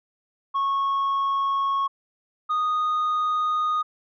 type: tone pair in turn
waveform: sine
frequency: 1100 / 1237.3 Hz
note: C#6 / D#6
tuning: -14 / -10 cents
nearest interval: major second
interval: 204 cents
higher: second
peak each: -18 dBFS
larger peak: neither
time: 0.54-1.88 / 2.49-3.83 s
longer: neither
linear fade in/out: 20 ms
effects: tanh soft clip ceiling -20 dBFS